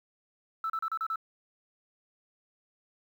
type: tone bursts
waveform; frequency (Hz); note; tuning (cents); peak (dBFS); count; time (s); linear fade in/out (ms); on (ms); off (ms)
sine; 1318.5; E6; 0; -28; 6; 0.64-1.158; 2; 58; 34
effects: tanh soft clip ceiling -25 dBFS + 10-bit